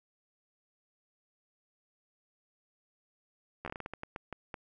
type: slowing click train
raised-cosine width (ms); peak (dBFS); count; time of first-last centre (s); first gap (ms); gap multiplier
0.5; -24; 13; 3.65-4.542; 12; 1.3
effects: none